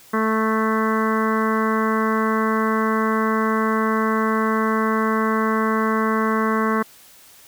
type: harmonic tone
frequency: 220 Hz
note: A3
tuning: in tune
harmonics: 1 / 2 / 3 / 4 / 5 / 6 / 7 / 8 / 9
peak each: -21 / -24 / -32 / -33 / -23 / -29 / -30 / -33 / -33 dBFS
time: 0.13-6.83 s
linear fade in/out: 10 ms
effects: white hiss -48 dBFS RMS until 7.47 s